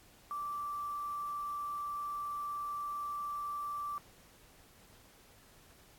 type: tone with quantisation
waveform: sine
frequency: 1168 Hz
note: D6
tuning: 10 cents flat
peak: -36 dBFS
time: 0.31-3.98 s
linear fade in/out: 0 ms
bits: 9
effects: pink hiss -61 dBFS RMS until 5.98 s + AAC 64 kbps